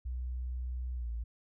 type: tone with pitch glide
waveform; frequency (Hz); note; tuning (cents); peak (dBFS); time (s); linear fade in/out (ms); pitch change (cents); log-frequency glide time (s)
sine; 62.2 to 57.37; B1 to A#1; +13 to -27; -34; 0.05-1.24; 10; -140; 0.95-1.1
effects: none